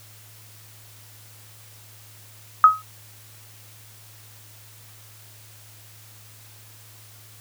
sine tone with exponential decay, 1268 Hz, D#6, 32 cents sharp, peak -4 dBFS, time 2.64-2.82 s, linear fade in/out 1 ms, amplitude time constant 39 ms, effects added 107 Hz sine -49 dBFS peak until 7.4 s + white hiss -49 dBFS RMS until 7.4 s

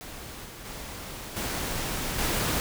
pink noise with level steps, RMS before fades -41 / -43 / -39 / -31 / -27 dBFS, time 0.01-2.6 s, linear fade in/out 0 ms, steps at 0.45 / 0.65 / 1.36 / 2.18 s, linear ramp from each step 10 ms, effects none

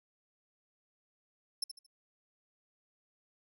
30% pulse tone with echo, 5300 Hz, E8, 9 cents sharp, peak -27 dBFS, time 1.62-1.64 s, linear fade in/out 5 ms, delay 75 ms, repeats 3, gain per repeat -10 dB, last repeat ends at 1.865 s, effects none

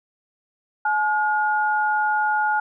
sine tone pair together, 850.9 / 1431 Hz, G#5 / F6, +42 / +42 cents, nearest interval major sixth, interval 900 cents, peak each -20 / -22 dBFS, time 0.85-2.6 s, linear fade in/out 5 ms, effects none

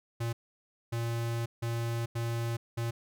square tone bursts at uneven times, 116.54 Hz, A#2, in tune, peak -31 dBFS, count 5, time 0.2-0.33 / 0.92-1.46 / 1.62-2.06 / 2.15-2.57 / 2.77-2.91 s, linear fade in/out 10 ms, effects none

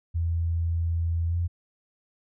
sine tone with pitch glide, 83.7 to 86.2 Hz, E2 to F2, +27 to -22 cents, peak -23 dBFS, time 0.14-1.48 s, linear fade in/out 20 ms, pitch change +51 cents, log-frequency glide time 1.28-1.36 s, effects none

